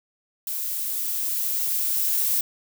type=noise with level ramp; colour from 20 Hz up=violet; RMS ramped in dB=-29 to -22 dBFS; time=0.47-2.41 s; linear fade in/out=2 ms; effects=none